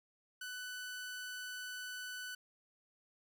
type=tone; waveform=sawtooth; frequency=1495 Hz; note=F#6; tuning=17 cents sharp; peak=-39 dBFS; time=0.41-2.35 s; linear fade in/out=5 ms; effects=none